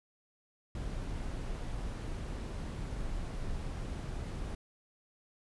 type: noise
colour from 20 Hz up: brown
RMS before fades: -38 dBFS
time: 0.75-4.55 s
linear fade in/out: 2 ms
effects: resampled to 24000 Hz